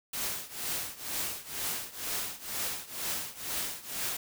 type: noise with tremolo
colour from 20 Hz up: white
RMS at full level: -32 dBFS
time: 0.13-4.17 s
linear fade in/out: 5 ms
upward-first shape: triangle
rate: 2.1 Hz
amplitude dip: 90%
effects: none